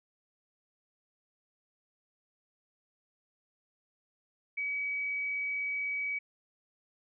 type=tone; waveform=sine; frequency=2274 Hz; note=C#7; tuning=44 cents sharp; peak=-31 dBFS; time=4.57-6.19 s; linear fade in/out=10 ms; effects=none